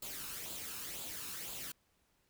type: noise with flanger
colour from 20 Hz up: white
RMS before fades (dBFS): -44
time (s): 0.02-1.72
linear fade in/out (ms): 5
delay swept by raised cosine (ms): 0.26 to 0.77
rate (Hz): 2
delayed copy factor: +0.55
effects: pink hiss -75 dBFS RMS until 2.29 s